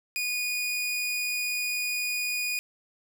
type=tone; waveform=sawtooth; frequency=2461 Hz; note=D#7; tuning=20 cents flat; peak=-24 dBFS; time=0.16-2.59 s; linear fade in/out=0 ms; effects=none